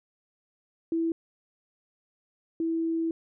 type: tone pair in turn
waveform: sine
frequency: 329.6 / 328.1 Hz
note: E4 / E4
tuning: 0 / -8 cents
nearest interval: unison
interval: 8 cents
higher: first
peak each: -24 / -25 dBFS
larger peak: first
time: 0.92-1.12 / 2.6-3.11 s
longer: second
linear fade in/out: 2 ms
effects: none